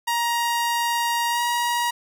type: tone with pitch glide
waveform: sawtooth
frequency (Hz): 942 to 954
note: A#5 to A#5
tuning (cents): +18 to +40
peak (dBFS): -17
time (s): 0.07-1.91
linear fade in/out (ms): 10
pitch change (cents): +22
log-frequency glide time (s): 1.29-1.41
effects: none